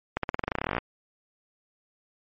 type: accelerating click train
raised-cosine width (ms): 0.5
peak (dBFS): -11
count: 19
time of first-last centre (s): 0.17-0.782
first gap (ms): 63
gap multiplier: 0.92
effects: MP3 32 kbps